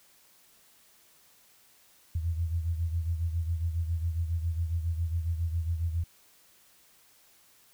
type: beating tone pair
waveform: sine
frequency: 82.41 / 89.71 Hz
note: E2 / F2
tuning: 0 / +47 cents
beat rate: 7.3 Hz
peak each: -28 / -35 dBFS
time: 2.15-6.04 s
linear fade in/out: 5 ms
effects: white hiss -61 dBFS RMS until 7.73 s